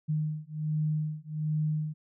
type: beating tone pair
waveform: sine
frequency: 153 / 154.3 Hz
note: D#3 / D#3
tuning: -29 / -14 cents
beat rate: 1.3 Hz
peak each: -31 dBFS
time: 0.08-1.94 s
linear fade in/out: 20 ms
effects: none